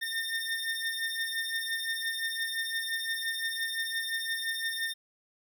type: beating tone pair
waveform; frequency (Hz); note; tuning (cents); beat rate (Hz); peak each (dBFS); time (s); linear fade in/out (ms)
25% pulse; 1815 / 1820.8; A#6 / A#6; -47 / -41; 5.8; -29 / -32; 0.01-4.94; 20
effects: none